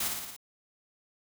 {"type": "noise with echo", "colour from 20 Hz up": "white", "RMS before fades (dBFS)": -31, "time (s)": [0, 0.08], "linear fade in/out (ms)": 5, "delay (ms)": 57, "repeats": 5, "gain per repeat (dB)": -3, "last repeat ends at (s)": 0.365, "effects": []}